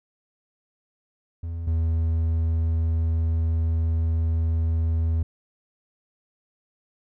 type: tone pair in turn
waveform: triangle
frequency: 83.5 / 81.55 Hz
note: E2 / E2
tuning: +23 / -18 cents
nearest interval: unison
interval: 41 cents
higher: first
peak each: -26 / -18 dBFS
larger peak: second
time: 1.43-1.67 / 1.67-5.23 s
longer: second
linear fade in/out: 5 ms
effects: none